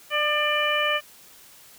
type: harmonic tone with a mistuned harmonic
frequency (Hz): 595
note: D5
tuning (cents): +22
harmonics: 1 / 2 / 3 / 4 / 5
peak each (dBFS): -27 / -27 / -27 / -27 / -27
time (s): 0.1-1.01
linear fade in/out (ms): 50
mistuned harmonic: 2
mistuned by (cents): +16
effects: white hiss -50 dBFS RMS until 1.78 s